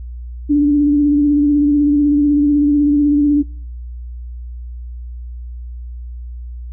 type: tone with vibrato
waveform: sine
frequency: 291.2 Hz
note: D4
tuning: 15 cents flat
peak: -9 dBFS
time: 0.49-3.43 s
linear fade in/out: 20 ms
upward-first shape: sine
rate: 16 Hz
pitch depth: 27 cents each way
effects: noise-tail reverb RT60 0.5 s tail -24 dB re dry + added 60 Hz sine -26 dBFS peak until 6.72 s